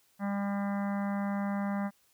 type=harmonic tone; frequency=200 Hz; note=G3; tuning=35 cents sharp; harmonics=1 / 3 / 4 / 5 / 6 / 7 / 8 / 9 / 10; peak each=-30 / -41 / -41 / -45 / -45 / -50 / -48 / -51 / -50 dBFS; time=0.19-1.91 s; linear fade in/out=50 ms; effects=white hiss -68 dBFS RMS until 2.13 s